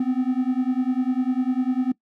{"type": "beating tone pair", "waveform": "triangle", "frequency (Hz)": [250.5, 260.5], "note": ["B3", "C4"], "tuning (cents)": [25, -7], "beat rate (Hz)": 10, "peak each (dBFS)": -21, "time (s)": [0, 1.92], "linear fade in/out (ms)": 5, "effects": ["noise-tail reverb RT60 0.1 s tail -21 dB re dry"]}